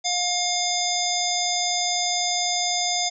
harmonic tone, 712 Hz, F5, 33 cents sharp, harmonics 1 / 3 / 5 / 7 / 9 / 10, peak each -27 / -32 / -28 / -27 / -28 / -32 dBFS, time 0.04-3.1 s, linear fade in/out 20 ms, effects none

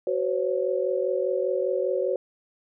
sine tone cluster, 373.8 / 509 / 554 Hz, F#4 / C5 / C#5, +18 / -48 / -1 cents, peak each -27 dBFS, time 0.07-2.16 s, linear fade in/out 2 ms, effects none

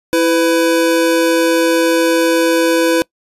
square tone pair together, 330.5 / 502.1 Hz, E4 / B4, +5 / +29 cents, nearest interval perfect fifth, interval 724 cents, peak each -14 dBFS, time 0.13-3.02 s, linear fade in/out 0 ms, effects noise-tail reverb RT60 0.1 s tail -24 dB re dry + resampled to 32000 Hz

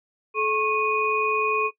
sine tone cluster, 431.5 / 1091 / 2479 Hz, A4 / C#6 / D#7, -34 / -28 / -7 cents, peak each -25 dBFS, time 0.34-1.71 s, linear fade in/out 50 ms, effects noise-tail reverb RT60 0.1 s tail -18 dB re dry

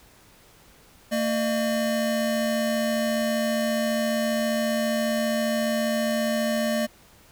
square tone pair together, 226.6 / 605 Hz, A#3 / D#5, -49 / -49 cents, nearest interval octave + perfect fourth, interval 1700 cents, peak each -26 dBFS, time 1.11-6.87 s, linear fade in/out 20 ms, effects pink hiss -54 dBFS RMS until 7.31 s

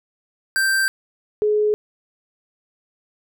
square / sine tone pair in turn, 1568 / 422.2 Hz, G6 / G#4, 0 / +29 cents, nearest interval octave + major seventh, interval 2271 cents, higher first, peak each -17 / -15 dBFS, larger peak second, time 0.56-0.88 / 1.42-1.74 s, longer neither, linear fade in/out 0 ms, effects none

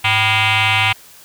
sine tone with frequency modulation, 103.83 Hz, G#2, in tune, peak -10 dBFS, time 0.04-0.93 s, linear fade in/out 10 ms, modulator 438 Hz, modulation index 7.1, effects tanh soft clip ceiling -10 dBFS + white hiss -43 dBFS RMS until 1.24 s

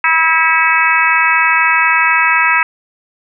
harmonic tone with a mistuned harmonic, 324.1 Hz, E4, 29 cents flat, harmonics 3 / 4 / 5 / 6 / 7 / 8, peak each -16 / -16 / -16 / -16 / -16 / -16 dBFS, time 0.04-2.63 s, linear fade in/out 2 ms, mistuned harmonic 7, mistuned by -23 cents, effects none

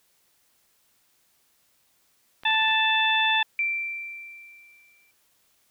clicks, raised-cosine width 0.3 ms, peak -26 dBFS, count 7, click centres 2.435 / 2.475 / 2.507 / 2.544 / 2.621 / 2.683 / 2.713 s
harmonic tone, 880 Hz, A5, in tune, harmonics 1 / 2 / 3 / 4, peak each -25 / -25 / -25 / -25 dBFS, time 2.45-3.43 s, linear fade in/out 5 ms
sine tone with exponential decay, 2349 Hz, D7, in tune, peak -21 dBFS, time 3.59-5.11 s, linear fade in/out 1 ms, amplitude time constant 330 ms
effects white hiss -66 dBFS RMS until 5.7 s

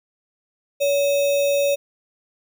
sine tone with sample-and-hold, 566 Hz, C#5, 36 cents sharp, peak -16 dBFS, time 0.8-1.76 s, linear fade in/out 20 ms, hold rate 3150 Hz, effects none

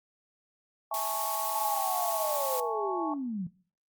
sine chord, A major seventh, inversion second, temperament equal, 659.3 / 830.6 / 880 / 1108.7 Hz, E5 / G#5 / A5 / C#6, 0 / 0 / 0 / 0 cents, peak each -37 / -35 / -37 / -35 dBFS, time 0.91-3.14 s, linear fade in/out 5 ms
blue noise, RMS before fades -35 dBFS, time 0.94-2.6 s, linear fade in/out 0 ms
sine linear sweep, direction down, 884 to 168.4 Hz, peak -31 dBFS, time 1.55-3.47 s, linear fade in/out 5 ms
effects noise-tail reverb RT60 0.4 s tail -19 dB re dry + Opus 48 kbps

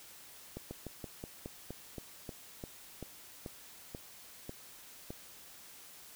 slowing click train, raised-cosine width 2 ms, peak -28 dBFS, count 15, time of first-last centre 0.57-5.105 s, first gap 140 ms, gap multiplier 1.12, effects white hiss -54 dBFS RMS until 6.15 s

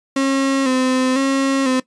35% pulse tone with vibrato, 264.2 Hz, C4, 17 cents sharp, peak -13 dBFS, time 0.16-1.8 s, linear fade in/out 5 ms, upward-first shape square, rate 1 Hz, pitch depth 44 cents each way, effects noise-tail reverb RT60 0.1 s tail -18 dB re dry + resampled to 22050 Hz

